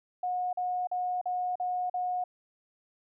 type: tone bursts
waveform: sine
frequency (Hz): 725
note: F#5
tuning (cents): -35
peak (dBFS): -28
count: 6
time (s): 0.23-2.24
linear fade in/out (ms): 5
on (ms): 300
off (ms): 42
effects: none